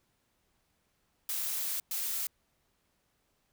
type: noise bursts at uneven times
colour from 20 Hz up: blue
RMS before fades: -34 dBFS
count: 2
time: 1.29-1.8 / 1.91-2.27 s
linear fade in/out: 2 ms
effects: pink hiss -75 dBFS RMS until 3.52 s